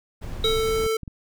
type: noise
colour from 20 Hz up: brown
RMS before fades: -31 dBFS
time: 0.21-0.88 s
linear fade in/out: 20 ms
type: tone with exponential decay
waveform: sine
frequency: 3833 Hz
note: A#7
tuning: 47 cents sharp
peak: -19 dBFS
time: 0.44-0.85 s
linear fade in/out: 1 ms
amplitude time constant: 89 ms
type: tone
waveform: square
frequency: 443.7 Hz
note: A4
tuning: 14 cents sharp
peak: -22 dBFS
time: 0.44-0.97 s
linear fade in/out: 5 ms
type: clicks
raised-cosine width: 5 ms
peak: -23 dBFS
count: 5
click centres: 0.688 / 0.802 / 0.864 / 1.033 / 1.078 s
effects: none